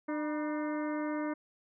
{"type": "harmonic tone with a mistuned harmonic", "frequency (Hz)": 301.3, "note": "D4", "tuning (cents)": 44, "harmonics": [1, 2, 3, 4, 5, 6, 7], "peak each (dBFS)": [-33, -39, -43, -45, -47, -49, -50], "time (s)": [0.08, 1.34], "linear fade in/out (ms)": 10, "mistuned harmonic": 3, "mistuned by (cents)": 90, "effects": []}